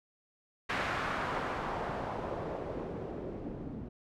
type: noise with low-pass filter sweep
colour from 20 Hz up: white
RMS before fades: -37 dBFS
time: 0.69-3.89 s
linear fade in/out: 10 ms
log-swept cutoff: 1800 to 260 Hz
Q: 1.2
effects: none